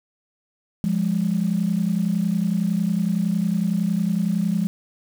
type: tone pair together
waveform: sine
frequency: 174.7 / 205.6 Hz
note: F3 / G#3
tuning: +1 / -17 cents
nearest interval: minor third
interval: 282 cents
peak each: -21 dBFS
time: 0.84-4.67 s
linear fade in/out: 0 ms
effects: tanh soft clip ceiling -11 dBFS + 7-bit